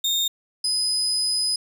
35% pulse tone pair in turn, 3664 / 5012 Hz, A#7 / D#8, -31 / +12 cents, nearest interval perfect fourth, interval 543 cents, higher second, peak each -18 dBFS, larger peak neither, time 0.04-0.28 / 0.64-1.56 s, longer second, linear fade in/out 5 ms, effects none

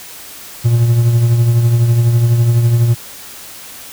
triangle tone with tremolo, 117.8 Hz, A#2, 19 cents sharp, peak -4 dBFS, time 0.64-2.95 s, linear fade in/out 20 ms, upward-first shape triangle, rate 12 Hz, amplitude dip 50%, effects white hiss -33 dBFS RMS until 3.92 s

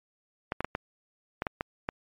clicks, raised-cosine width 0.5 ms, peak -14 dBFS, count 8, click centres 0.521 / 0.606 / 0.646 / 0.751 / 1.421 / 1.468 / 1.609 / 1.889 s, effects MP3 64 kbps

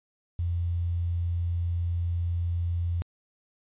sine tone with quantisation, 86.2 Hz, F2, 22 cents flat, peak -25 dBFS, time 0.39-3.02 s, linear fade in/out 0 ms, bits 9, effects resampled to 8000 Hz

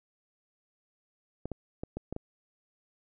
clicks, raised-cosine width 2 ms, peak -22 dBFS, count 6, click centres 1.456 / 1.517 / 1.835 / 1.97 / 2.126 / 2.164 s, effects none

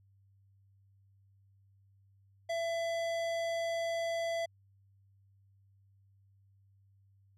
sine tone with tanh clipping, 669 Hz, E5, 25 cents sharp, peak -34 dBFS, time 2.49-4.46 s, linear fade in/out 10 ms, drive 18 dB, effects added 98 Hz sine -63 dBFS peak until 7.37 s

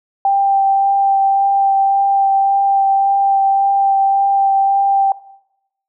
sine tone with vibrato, 787 Hz, G5, 7 cents sharp, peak -10 dBFS, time 0.25-5.12 s, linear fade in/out 2 ms, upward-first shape sine, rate 1.8 Hz, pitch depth 10 cents each way, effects noise-tail reverb RT60 0.8 s tail -18 dB re dry

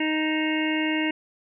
harmonic tone with a mistuned harmonic, 311.1 Hz, D#4, in tune, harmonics 1 / 2 / 3 / 5 / 6 / 7 / 8 / 9, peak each -24 / -35 / -35 / -38 / -32 / -31 / -39 / -32 dBFS, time 0-1.11 s, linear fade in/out 5 ms, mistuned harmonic 8, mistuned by +57 cents, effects none

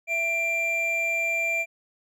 triangle tone pair together, 665 / 2370 Hz, E5 / D7, +15 / +15 cents, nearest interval octave + minor seventh, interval 2200 cents, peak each -30 / -22 dBFS, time 0.07-1.66 s, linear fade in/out 50 ms, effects none

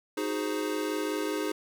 square chord, Ab dominant seventh, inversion second, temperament equal, 311.1 / 370 / 415.3 / 523.3 Hz, Eb4 / Gb4 / Ab4 / C5, 0 / 0 / 0 / 0 cents, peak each -33 / -38 / -34 / -39 dBFS, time 0.17-1.52 s, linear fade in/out 5 ms, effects none

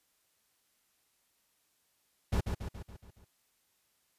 brown noise with echo, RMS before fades -29 dBFS, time 2.32-2.41 s, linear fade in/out 10 ms, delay 140 ms, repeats 6, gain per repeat -5 dB, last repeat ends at 3.25 s, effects white hiss -74 dBFS RMS until 4.18 s + resampled to 32000 Hz

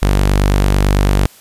sawtooth tone, 49 Hz, G1, in tune, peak -6 dBFS, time 0.02-1.26 s, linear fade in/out 0 ms, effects white hiss -43 dBFS RMS until 1.4 s + resampled to 32000 Hz

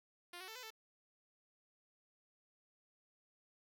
5% pulse tone with pitch steps, 351.1 / 373.7 / 443.3 / 504 / 441.7 Hz, F4 / F#4 / A4 / B4 / A4, +9 / +17 / +13 / +35 / +7 cents, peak -37 dBFS, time 0.33-0.705 s, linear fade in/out 5 ms, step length 75 ms, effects none

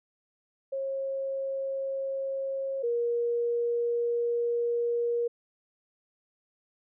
sine tone pair in turn, 541 / 473.5 Hz, C#5 / A#4, -42 / +27 cents, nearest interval major second, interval 231 cents, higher first, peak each -29 / -25 dBFS, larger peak second, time 0.72-2.83 / 2.83-5.28 s, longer second, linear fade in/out 10 ms, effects none

